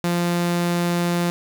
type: tone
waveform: sawtooth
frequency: 173.6 Hz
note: F3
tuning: 10 cents flat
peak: -15 dBFS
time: 0.04-1.3 s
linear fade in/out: 0 ms
effects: 7-bit